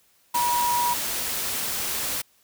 sine tone in noise, 964 Hz, B5, 42 cents flat, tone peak -21 dBFS, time 0.34-0.94 s, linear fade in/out 10 ms, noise white, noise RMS -28 dBFS, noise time 0.34-2.22 s, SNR +4 dB, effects white hiss -62 dBFS RMS until 2.43 s

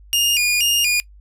sawtooth tone with vibrato, 2627 Hz, E7, 7 cents flat, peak -12 dBFS, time 0.13-1 s, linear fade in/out 0 ms, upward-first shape square, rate 2.1 Hz, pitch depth 130 cents each way, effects noise-tail reverb RT60 0.1 s tail -21 dB re dry + added 50 Hz sine -42 dBFS peak until 1.2 s

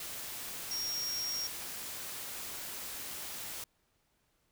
sine tone in noise, 5588 Hz, F8, in tune, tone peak -34 dBFS, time 0.71-1.47 s, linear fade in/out 2 ms, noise white, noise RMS -42 dBFS, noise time 0-3.64 s, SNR +5 dB, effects pink hiss -75 dBFS RMS until 4.51 s

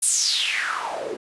white noise with band-pass filter sweep, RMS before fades -24 dBFS, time 0.02-1.17 s, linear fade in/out 10 ms, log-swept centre 10000 to 360 Hz, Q 5.3, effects resampled to 24000 Hz

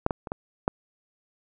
clicks, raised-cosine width 1 ms, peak -7 / -12 / -21 / -15 / -8 dBFS, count 5, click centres 0.064 / 0.108 / 0.272 / 0.319 / 0.679 s, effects none

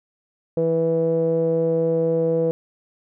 sawtooth tone with low-pass filter, 164 Hz, E3, 9 cents flat, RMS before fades -20 dBFS, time 0.57-2.51 s, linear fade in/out 0 ms, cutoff 510 Hz, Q 8.1, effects none

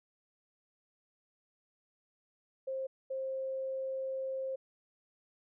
sine tone bursts at uneven times, 530 Hz, C5, 22 cents sharp, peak -34 dBFS, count 2, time 2.67-2.87 / 3.1-4.56 s, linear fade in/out 10 ms, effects none

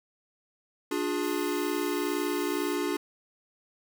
square chord, D diminished, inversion none, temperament equal with one note detuned, 293.7 / 355.7 / 415.3 Hz, D4 / F4 / Ab4, 0 / +32 / 0 cents, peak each -32 / -32 / -34 dBFS, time 0.91-2.97 s, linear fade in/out 5 ms
blue noise, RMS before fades -45 dBFS, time 1.2-2.78 s, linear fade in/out 50 ms
effects none

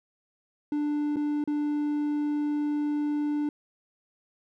triangle tone with dropouts, 295.3 Hz, D4, 10 cents sharp, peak -23 dBFS, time 0.72-3.49 s, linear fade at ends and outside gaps 2 ms, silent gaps 1.16-1.167 / 1.44-1.475 s, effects none

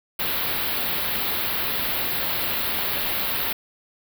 white band-stop noise, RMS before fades -25 dBFS, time 0.19-3.53 s, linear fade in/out 5 ms, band 4400 to 12000 Hz, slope 48 dB/octave, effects none

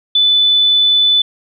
sine tone, 3495 Hz, A7, 12 cents flat, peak -8 dBFS, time 0.15-1.22 s, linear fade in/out 5 ms, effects none

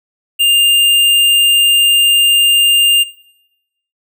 sine tone with hard clipping, 2804 Hz, F7, 6 cents sharp, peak -9 dBFS, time 0.39-3.04 s, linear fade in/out 20 ms, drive 14 dB, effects noise-tail reverb RT60 0.9 s tail -19 dB re dry

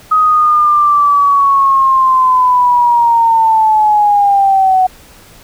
sine linear sweep, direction down, 1262 to 740 Hz, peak -6 dBFS, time 0.11-4.87 s, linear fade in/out 10 ms, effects pink hiss -40 dBFS RMS until 5.43 s

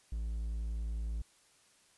triangle tone, 55.6 Hz, A1, 19 cents sharp, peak -32 dBFS, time 0.12-1.22 s, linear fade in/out 5 ms, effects white hiss -66 dBFS RMS until 1.97 s + resampled to 24000 Hz

